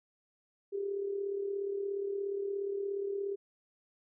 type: tone with amplitude modulation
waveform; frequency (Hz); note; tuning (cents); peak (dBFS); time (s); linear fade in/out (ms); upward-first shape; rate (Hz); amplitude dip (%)
sine; 398.4; G4; +28; -30; 0.72-3.36; 20; sine; 37; 55
effects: none